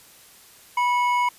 triangle tone pair together, 978.2 / 2196 Hz, B5 / C#7, -17 / -17 cents, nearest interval octave + major second, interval 1400 cents, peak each -17 / -26 dBFS, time 0.77-1.29 s, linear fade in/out 5 ms, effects white hiss -50 dBFS RMS until 1.38 s + resampled to 32000 Hz

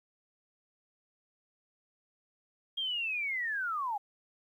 sine linear sweep, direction down, 3253 to 784 Hz, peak -31 dBFS, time 2.77-3.98 s, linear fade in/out 10 ms, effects 11-bit

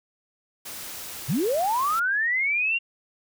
white noise, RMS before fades -37 dBFS, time 0.65-2 s, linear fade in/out 10 ms
sine linear sweep, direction up, 106.1 to 2800 Hz, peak -21 dBFS, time 1.28-2.79 s, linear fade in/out 20 ms
effects none

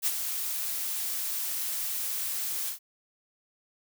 blue noise with ADSR envelope, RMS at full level -25 dBFS, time 0.02-2.79 s, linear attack 45 ms, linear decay 41 ms, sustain -7 dB, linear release 110 ms, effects none

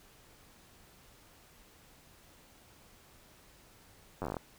slowing click train, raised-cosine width 1 ms, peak -22 dBFS, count 10, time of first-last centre 4.22-4.368 s, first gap 10 ms, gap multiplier 1.12, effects pink hiss -60 dBFS RMS until 4.58 s

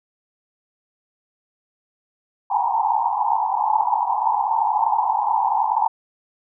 white band-pass noise, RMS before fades -20 dBFS, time 2.5-5.88 s, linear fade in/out 10 ms, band 790 to 960 Hz, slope 96 dB/octave, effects none

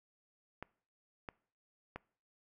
clicks, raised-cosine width 0.5 ms, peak -27 dBFS, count 3, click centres 0.626 / 1.288 / 1.96 s, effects noise-tail reverb RT60 0.5 s tail -23 dB re dry

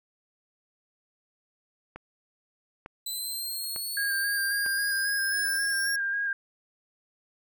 click train, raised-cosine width 0.5 ms, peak -25 dBFS, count 4, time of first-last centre 1.96-4.663 s, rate 1.11 Hz
15% pulse exponential sweep, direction up, 4000 to 5570 Hz, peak -25 dBFS, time 3.06-5.96 s, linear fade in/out 5 ms
sine tone with vibrato, 1615 Hz, G#6, 49 cents flat, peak -26 dBFS, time 3.97-6.33 s, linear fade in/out 2 ms, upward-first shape square, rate 3.7 Hz, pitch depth 21 cents each way
effects none

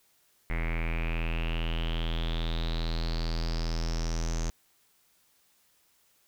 square tone with low-pass filter sweep, 41.2 Hz, E1, in tune, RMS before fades -30 dBFS, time 0.5-4.5 s, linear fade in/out 0 ms, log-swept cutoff 2100 to 6400 Hz, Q 8, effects white hiss -67 dBFS RMS until 6.27 s

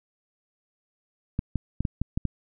clicks, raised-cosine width 5 ms, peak -13 dBFS, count 7, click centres 1.391 / 1.557 / 1.806 / 1.852 / 2.016 / 2.175 / 2.253 s, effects none

